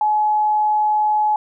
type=tone; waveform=sine; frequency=849 Hz; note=G#5; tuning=38 cents sharp; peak=-14 dBFS; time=0.01-1.36 s; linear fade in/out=2 ms; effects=none